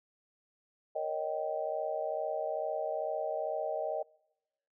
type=chord; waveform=sine; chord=Eb dominant seventh; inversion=second; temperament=just; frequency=466.7 / 560 / 622.3 / 777.8 Hz; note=Bb4 / Db5 / Eb5 / G5; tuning=+2 / +18 / 0 / -14 cents; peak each=-40 / -39 / -34 / -39 dBFS; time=0.95-4.03 s; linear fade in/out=10 ms; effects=noise-tail reverb RT60 0.9 s tail -25 dB re dry